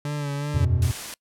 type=tone with vibrato; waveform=40% pulse; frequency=144.7 Hz; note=D3; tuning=25 cents flat; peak=-25 dBFS; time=0.05-0.65 s; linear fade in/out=2 ms; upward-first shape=sine; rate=2.7 Hz; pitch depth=37 cents each way
type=chord; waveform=triangle; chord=E suspended second; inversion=none; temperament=equal; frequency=82.41 / 92.5 / 123.47 Hz; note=E2 / F#2 / B2; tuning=0 / 0 / 0 cents; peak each=-21 dBFS; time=0.54-0.92 s; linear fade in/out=10 ms
type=noise; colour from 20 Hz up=white; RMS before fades=-34 dBFS; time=0.82-1.14 s; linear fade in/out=2 ms
effects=noise-tail reverb RT60 0.1 s tail -25 dB re dry + low-pass 11000 Hz 12 dB/octave